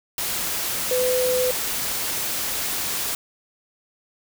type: tone in noise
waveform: sine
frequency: 504 Hz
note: B4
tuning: 35 cents sharp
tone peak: -19 dBFS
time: 0.91-1.51 s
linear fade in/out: 2 ms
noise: white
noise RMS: -26 dBFS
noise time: 0.18-3.15 s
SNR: +4 dB
effects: none